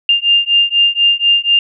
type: beating tone pair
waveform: sine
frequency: 2800 / 2804.1 Hz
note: F7 / F7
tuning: +4 / +6 cents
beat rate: 4.1 Hz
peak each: -12 dBFS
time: 0.09-1.59 s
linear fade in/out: 2 ms
effects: none